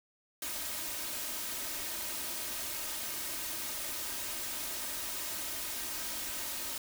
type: noise with comb filter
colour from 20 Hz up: white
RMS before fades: -38 dBFS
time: 0.42-6.78 s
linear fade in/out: 2 ms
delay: 3.2 ms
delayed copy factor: +0.6
effects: none